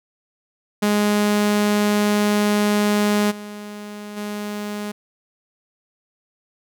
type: tone with level steps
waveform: sawtooth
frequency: 207.7 Hz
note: G#3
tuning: in tune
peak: -12 / -28 / -22 dBFS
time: 0.82-4.92 s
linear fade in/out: 10 ms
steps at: 3.3 / 4.16 s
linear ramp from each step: 20 ms
effects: none